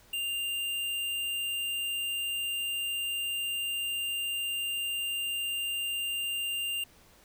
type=tone; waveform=square; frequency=2794 Hz; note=F7; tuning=in tune; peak=-31 dBFS; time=0.13-6.84 s; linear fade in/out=5 ms; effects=pink hiss -59 dBFS RMS until 7.24 s